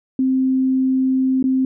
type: tone with dropouts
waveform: sine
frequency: 261.6 Hz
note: C4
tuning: in tune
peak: -14 dBFS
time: 0.19-1.65 s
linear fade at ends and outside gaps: 2 ms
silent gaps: 1.427-1.44 s
effects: none